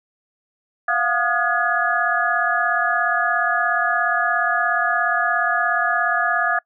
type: tone cluster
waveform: sine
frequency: 693 / 730 / 1231 / 1436 / 1688 Hz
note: F5 / F#5 / D#6 / F6 / G#6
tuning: -14 / -24 / -19 / +48 / +28 cents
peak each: -24 / -27 / -23 / -25 / -20 dBFS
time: 0.88-6.59 s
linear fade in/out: 5 ms
effects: noise-tail reverb RT60 0.1 s tail -26 dB re dry